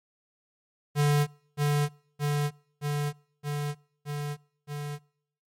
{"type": "tone with echo", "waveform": "square", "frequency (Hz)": 146.2, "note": "D3", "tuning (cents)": -7, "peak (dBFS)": -21, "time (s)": [0.95, 1.27], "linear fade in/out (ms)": 50, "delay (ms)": 620, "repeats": 6, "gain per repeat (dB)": -2, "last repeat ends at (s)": 4.99, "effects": ["noise-tail reverb RT60 0.7 s tail -26 dB re dry", "MP3 64 kbps"]}